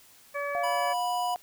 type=harmonic tone; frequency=571 Hz; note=D5; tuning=49 cents flat; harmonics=1 / 2 / 3 / 4; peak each=-32 / -35 / -37 / -38 dBFS; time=0.34-0.94 s; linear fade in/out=20 ms
type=tone with pitch glide; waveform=sine; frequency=698.5 to 717.7 Hz; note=F5 to F5; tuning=0 to +47 cents; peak=-28 dBFS; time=0.55-1.36 s; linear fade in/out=0 ms; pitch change=+47 cents; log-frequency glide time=0.68-1.11 s
type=tone; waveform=square; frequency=983 Hz; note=B5; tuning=8 cents flat; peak=-31 dBFS; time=0.63-1.35 s; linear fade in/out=10 ms
effects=white hiss -56 dBFS RMS until 1.42 s